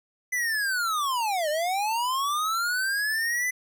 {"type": "linear two-way sweep", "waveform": "square", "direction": "down then up", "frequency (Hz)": [2023, 587, 2023], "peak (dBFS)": -25, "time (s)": [0.32, 3.51], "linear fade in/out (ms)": 10, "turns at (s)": 1.49, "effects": []}